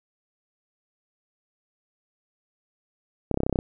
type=clicks; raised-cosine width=2 ms; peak=-10 dBFS; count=10; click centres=3.313 / 3.343 / 3.374 / 3.404 / 3.434 / 3.465 / 3.496 / 3.527 / 3.558 / 3.589 s; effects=none